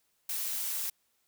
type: noise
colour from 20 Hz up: blue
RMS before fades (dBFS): -34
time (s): 0.29-0.9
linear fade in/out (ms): 5
effects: white hiss -74 dBFS RMS until 1.27 s